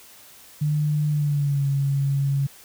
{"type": "tone with pitch glide", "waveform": "sine", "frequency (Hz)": [149.7, 138.87], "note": ["D3", "C#3"], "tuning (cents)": [33, 3], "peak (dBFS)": -19, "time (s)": [0.61, 2.47], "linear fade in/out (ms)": 10, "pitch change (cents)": -130, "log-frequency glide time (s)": [1.1, 1.66], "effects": ["white hiss -48 dBFS RMS until 2.64 s"]}